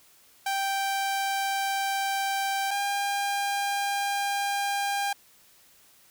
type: tone pair in turn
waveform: sawtooth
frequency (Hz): 784 / 802.3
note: G5 / G5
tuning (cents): 0 / +40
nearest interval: unison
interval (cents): 40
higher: second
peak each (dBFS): -22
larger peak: neither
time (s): 0.46-2.71 / 2.71-5.13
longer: second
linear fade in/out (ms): 5
effects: white hiss -58 dBFS RMS until 6.1 s